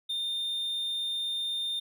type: tone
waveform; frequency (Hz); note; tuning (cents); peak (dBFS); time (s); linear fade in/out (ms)
triangle; 3624; A#7; -50; -28; 0.09-1.8; 10
effects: none